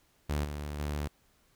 sawtooth tone with level steps, 73.6 Hz, D2, 4 cents sharp, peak -25 / -32 / -28 dBFS, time 0.29-1.08 s, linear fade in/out 10 ms, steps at 0.44 / 0.79 s, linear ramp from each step 10 ms, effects pink hiss -68 dBFS RMS until 1.55 s

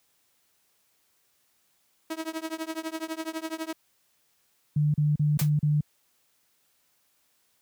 sawtooth tone with tremolo, 321 Hz, E4, 46 cents flat, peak -24 dBFS, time 2.1-3.73 s, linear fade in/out 5 ms, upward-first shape triangle, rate 12 Hz, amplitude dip 100%
sine tone bursts, 149 Hz, D3, 25 cents sharp, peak -20 dBFS, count 5, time 4.76-5.808 s, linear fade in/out 5 ms, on 180 ms, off 37 ms
white noise with exponential decay, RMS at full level -24 dBFS, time 5.39-5.5 s, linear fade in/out 5 ms, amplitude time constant 23 ms
effects white hiss -69 dBFS RMS until 7.61 s + high-pass 60 Hz 12 dB/octave

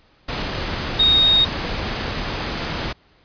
sine tone in noise, 3729 Hz, A#7, in tune, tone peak -12 dBFS, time 0.99-1.45 s, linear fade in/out 10 ms, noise pink, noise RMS -25 dBFS, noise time 0.28-2.93 s, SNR +10 dB, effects pink hiss -56 dBFS RMS until 3.24 s + resampled to 11025 Hz

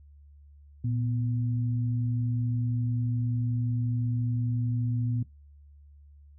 sine tone pair together, 117.42 / 248.8 Hz, A#2 / B3, +13 / +13 cents, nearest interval octave + minor second, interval 1300 cents, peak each -26 / -35 dBFS, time 0.84-5.23 s, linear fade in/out 5 ms, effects noise-tail reverb RT60 0.2 s tail -20 dB re dry + added 72 Hz sine -50 dBFS peak until 6.38 s

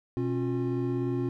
triangle tone cluster, 124.1 / 271.8 / 355.3 Hz, B2 / C#4 / F4, +9 / -34 / +30 cents, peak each -29 dBFS, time 0.17-1.29 s, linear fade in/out 0 ms, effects none

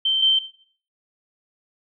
sine tone pair in turn, 3114 / 3114 Hz, G7 / G7, -12 / -12 cents, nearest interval unison, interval 0 cents, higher neither, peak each -17 / -14 dBFS, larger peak second, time 0.05-0.22 / 0.22-0.39 s, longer neither, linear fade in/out 5 ms, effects noise-tail reverb RT60 0.5 s tail -17 dB re dry

